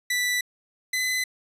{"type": "tone pair in turn", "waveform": "sawtooth", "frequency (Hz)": [1975.5, 2018], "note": ["B6", "B6"], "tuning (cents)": [0, 37], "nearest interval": "unison", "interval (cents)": 37, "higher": "second", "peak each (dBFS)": [-19, -20], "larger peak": "first", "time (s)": [[0.1, 0.41], [0.93, 1.24]], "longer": "neither", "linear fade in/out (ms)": 5, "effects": ["resampled to 32000 Hz"]}